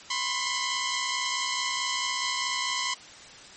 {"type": "tone pair together", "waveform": "10% pulse", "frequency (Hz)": [1000, 1064.6], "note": ["B5", "C6"], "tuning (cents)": [21, 30], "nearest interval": "minor second", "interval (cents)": 109, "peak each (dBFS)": -21, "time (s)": [0.1, 2.94], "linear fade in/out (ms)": 5, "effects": ["white hiss -47 dBFS RMS until 3.56 s", "MP3 32 kbps"]}